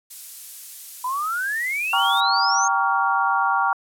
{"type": "noise", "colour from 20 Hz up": "violet", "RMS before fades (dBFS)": -33, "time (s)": [0.1, 2.21], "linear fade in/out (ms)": 10}
{"type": "exponential sweep", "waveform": "sine", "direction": "up", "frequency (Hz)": [979, 6560], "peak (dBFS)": -22, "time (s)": [1.04, 2.68], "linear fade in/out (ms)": 5}
{"type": "chord", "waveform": "sine", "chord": "G half-diminished seventh", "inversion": "none", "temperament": "equal with one note detuned", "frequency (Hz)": [784, 932.3, 1131.4, 1396.9], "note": ["G5", "Bb5", "Db6", "F6"], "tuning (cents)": [0, 0, 35, 0], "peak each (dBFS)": -23, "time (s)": [1.93, 3.73], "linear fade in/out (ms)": 2}
{"effects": ["low-pass 12000 Hz 12 dB/octave"]}